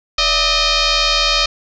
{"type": "tone with frequency modulation", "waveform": "sine", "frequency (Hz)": 578, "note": "D5", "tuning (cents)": -28, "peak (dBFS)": -12, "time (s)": [0.18, 1.46], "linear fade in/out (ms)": 5, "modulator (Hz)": 619, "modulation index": 7.9, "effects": []}